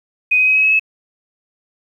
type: tone with pitch steps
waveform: sine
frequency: 2500 / 2517 / 2535 / 2553 / 2570 / 2588 Hz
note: D#7 / D#7 / D#7 / D#7 / E7 / E7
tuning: +8 / +19 / +32 / +44 / -45 / -32 cents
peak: -10 dBFS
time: 0.31-0.796 s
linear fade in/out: 10 ms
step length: 81 ms
effects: 8-bit